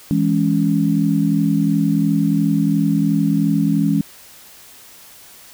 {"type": "chord", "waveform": "sine", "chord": "C# minor", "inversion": "first", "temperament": "equal with one note detuned", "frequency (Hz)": [164.81, 207.7, 278.8], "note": ["E3", "G#3", "C#4"], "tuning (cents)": [0, 0, 10], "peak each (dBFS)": -18, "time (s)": [0.11, 4.01], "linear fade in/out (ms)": 0, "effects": ["white hiss -43 dBFS RMS until 5.53 s"]}